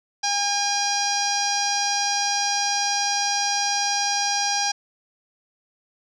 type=tone with low-pass filter; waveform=sawtooth; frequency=811 Hz; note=G#5; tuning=41 cents flat; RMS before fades=-23 dBFS; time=0.23-4.72 s; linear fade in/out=10 ms; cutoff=5400 Hz; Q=9.8; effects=none